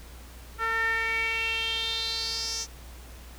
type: tone with band-pass filter sweep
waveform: sawtooth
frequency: 452.2 Hz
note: A4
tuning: 47 cents sharp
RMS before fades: -29 dBFS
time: 0.58-2.67 s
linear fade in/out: 50 ms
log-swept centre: 1500 to 6000 Hz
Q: 5.9
effects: added 60 Hz sine -44 dBFS peak until 3.38 s + pink hiss -50 dBFS RMS until 3.38 s